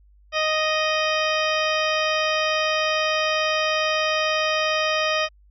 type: harmonic tone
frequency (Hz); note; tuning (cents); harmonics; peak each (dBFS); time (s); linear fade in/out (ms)
622.3; D#5; 0; 1 / 2 / 3 / 4 / 5 / 6 / 8 / 9; -24 / -26 / -28 / -27 / -29 / -34 / -34 / -36; 0.32-5.29; 50
effects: added 50 Hz sine -51 dBFS peak until 5.5 s